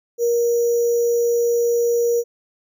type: tone with sample-and-hold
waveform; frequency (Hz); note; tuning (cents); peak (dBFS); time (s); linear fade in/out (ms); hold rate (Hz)
sine; 472.5; A#4; +23; -15; 0.18-2.24; 50; 6300
effects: none